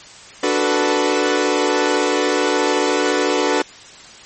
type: chord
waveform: sawtooth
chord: B minor seventh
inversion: first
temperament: equal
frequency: 293.7 / 370 / 440 / 493.9 Hz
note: D4 / F#4 / A4 / B4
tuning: 0 / 0 / 0 / 0 cents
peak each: -17 dBFS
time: 0.43-3.62 s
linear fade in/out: 5 ms
effects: white hiss -40 dBFS RMS until 4.25 s + MP3 32 kbps

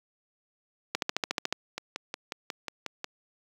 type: two click trains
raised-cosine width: 0.2 ms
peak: -16 / -9 dBFS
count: 8 / 9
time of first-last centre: 1.78-3.044 / 0.95-1.526 s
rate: 5.54 / 13.9 Hz
effects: high-pass 200 Hz 12 dB/octave + 8-bit

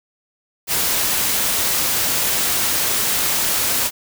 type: noise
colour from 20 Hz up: white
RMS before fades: -19 dBFS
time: 0.67-3.91 s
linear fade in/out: 50 ms
effects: none

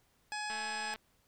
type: harmonic tone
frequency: 842 Hz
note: G#5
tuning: 24 cents sharp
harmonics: 1 / 2 / 3 / 4 / 5 / 6 / 7 / 9 / 10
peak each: -40 / -41 / -45 / -52 / -53 / -45 / -56 / -52 / -51 dBFS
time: 0.32-0.94 s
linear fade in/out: 0 ms
type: click train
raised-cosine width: 0.3 ms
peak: -30 dBFS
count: 102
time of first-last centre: 0.5-0.959 s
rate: 220 Hz
effects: pink hiss -71 dBFS RMS until 1.27 s

